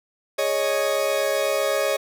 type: chord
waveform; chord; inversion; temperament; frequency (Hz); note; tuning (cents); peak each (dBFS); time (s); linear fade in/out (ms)
40% pulse; Ab suspended fourth; none; equal; 415.3 / 554.4 / 622.3; Ab4 / Db5 / Eb5; 0 / 0 / 0; -28 / -22 / -24; 0.38-1.97; 10
effects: none